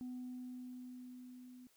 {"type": "tone with level ramp", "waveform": "sine", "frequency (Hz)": 250.6, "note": "B3", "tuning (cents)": 25, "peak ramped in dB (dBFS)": [-40, -53], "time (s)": [0.01, 1.67], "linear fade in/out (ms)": 0, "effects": ["tanh soft clip ceiling -40 dBFS", "white hiss -72 dBFS RMS until 1.76 s"]}